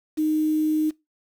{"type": "tone with quantisation", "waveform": "sine", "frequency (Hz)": 309.3, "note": "D#4", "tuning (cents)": -10, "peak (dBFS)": -19, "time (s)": [0.17, 0.91], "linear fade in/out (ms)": 20, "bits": 7, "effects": ["noise-tail reverb RT60 0.2 s tail -21 dB re dry"]}